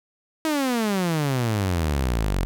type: exponential sweep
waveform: sawtooth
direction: down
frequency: 323 to 42.81 Hz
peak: -17 dBFS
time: 0.45-2.45 s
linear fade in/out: 0 ms
effects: none